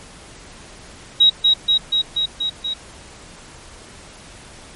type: tone with echo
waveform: sine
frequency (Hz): 3826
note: A#7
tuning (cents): +44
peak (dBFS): -8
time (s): 1.2-1.3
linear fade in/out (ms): 10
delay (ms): 240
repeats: 6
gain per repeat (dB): -2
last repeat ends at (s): 2.74
effects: pink hiss -41 dBFS RMS until 4.75 s + MP3 48 kbps